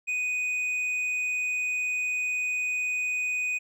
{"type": "tone with hard clipping", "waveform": "triangle", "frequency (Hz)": 2489, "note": "D#7", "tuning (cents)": 0, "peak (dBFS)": -27, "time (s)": [0.07, 3.59], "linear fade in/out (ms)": 20, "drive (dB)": 7, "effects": []}